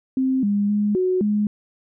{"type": "tone with pitch steps", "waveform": "sine", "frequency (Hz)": [262, 203.5, 207.4, 368.9, 208.8], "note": ["C4", "G#3", "G#3", "F#4", "G#3"], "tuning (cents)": [2, -35, -2, -5, 10], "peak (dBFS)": -17, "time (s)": [0.17, 1.47], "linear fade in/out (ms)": 2, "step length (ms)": 260, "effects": []}